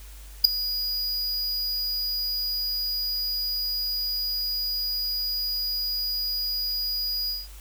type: tone with ADSR envelope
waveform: square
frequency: 4900 Hz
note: D#8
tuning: 27 cents flat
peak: -7 dBFS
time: 0.44-7.48 s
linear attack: 10 ms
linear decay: 4 ms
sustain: -19 dB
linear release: 190 ms
effects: added 50 Hz sine -41 dBFS peak until 7.6 s + white hiss -50 dBFS RMS until 7.6 s